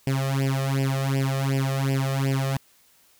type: tone with flanger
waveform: sawtooth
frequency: 135.3 Hz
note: C#3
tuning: 42 cents flat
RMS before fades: -24 dBFS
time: 0.07-2.57 s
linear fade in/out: 2 ms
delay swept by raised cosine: 0.38 to 1.68 ms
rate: 2.7 Hz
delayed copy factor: +1
effects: white hiss -59 dBFS RMS until 3.19 s